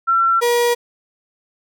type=tone pair in turn; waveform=sine / 35% pulse; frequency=1353 / 478.4 Hz; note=E6 / A#4; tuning=+45 / +45 cents; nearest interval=octave + tritone; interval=1800 cents; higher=first; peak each=-12 dBFS; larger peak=neither; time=0.07-0.41 / 0.41-0.75 s; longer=neither; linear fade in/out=20 ms; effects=none